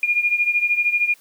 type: beating tone pair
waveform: sine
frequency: 2421 / 2434 Hz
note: D#7 / D#7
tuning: -48 / -39 cents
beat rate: 13 Hz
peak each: -18 / -22 dBFS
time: 0.03-1.14 s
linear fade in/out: 2 ms
effects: white hiss -53 dBFS RMS until 1.2 s + high-pass 200 Hz 12 dB/octave